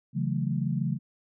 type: chord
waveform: sine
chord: F# minor seventh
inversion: second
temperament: equal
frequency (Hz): 138.59 / 164.81 / 185 / 220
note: C#3 / E3 / F#3 / A3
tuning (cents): 0 / 0 / 0 / 0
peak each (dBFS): -29 / -31 / -32 / -33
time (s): 0.13-0.99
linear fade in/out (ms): 50
effects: none